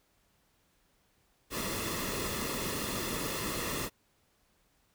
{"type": "noise with comb filter", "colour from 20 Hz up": "pink", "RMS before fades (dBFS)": -35, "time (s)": [1.5, 3.9], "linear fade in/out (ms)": 50, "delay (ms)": 1.3, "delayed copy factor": -0.6, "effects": ["pink hiss -71 dBFS RMS until 4.94 s"]}